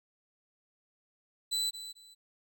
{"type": "tone with echo", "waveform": "35% pulse", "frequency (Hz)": 3989, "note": "B7", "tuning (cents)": 17, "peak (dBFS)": -27, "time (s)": [1.51, 1.71], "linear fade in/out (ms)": 20, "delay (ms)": 220, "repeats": 2, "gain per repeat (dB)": -12, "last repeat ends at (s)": 2.15, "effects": []}